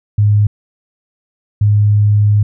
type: tone pair in turn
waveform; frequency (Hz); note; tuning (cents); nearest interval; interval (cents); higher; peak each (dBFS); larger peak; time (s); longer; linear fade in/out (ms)
sine; 104.1 / 104.1; G#2 / G#2; +5 / +5; unison; 0; neither; -7; neither; 0.18-0.47 / 1.61-2.43; second; 5
effects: none